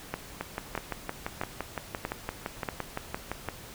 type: two click trains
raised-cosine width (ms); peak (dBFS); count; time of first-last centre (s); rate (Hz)
0.5; -16 / -15; 19 / 5; 0.41-3.487 / 0.14-2.688; 5.85 / 1.57
effects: pink hiss -46 dBFS RMS until 3.74 s